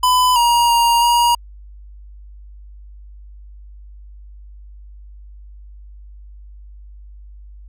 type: tone with pitch steps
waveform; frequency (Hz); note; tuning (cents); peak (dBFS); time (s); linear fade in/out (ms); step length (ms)
square; 1003 / 948 / 940 / 951; B5 / A#5 / A#5 / A#5; +26 / +29 / +14 / +34; -12; 0.03-1.35; 5; 330
effects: added 50 Hz sine -36 dBFS peak until 7.68 s